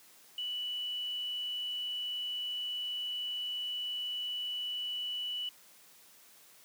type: tone with quantisation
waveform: sine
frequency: 2960 Hz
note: F#7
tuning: in tune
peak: -34 dBFS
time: 0.38-5.49 s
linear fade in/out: 2 ms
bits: 10
effects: white hiss -59 dBFS RMS until 6.64 s + high-pass 150 Hz 12 dB/octave